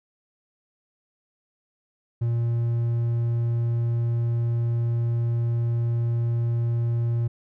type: tone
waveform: triangle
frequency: 117.4 Hz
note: A#2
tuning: 13 cents sharp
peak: -19 dBFS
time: 2.21-7.28 s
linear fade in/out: 10 ms
effects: none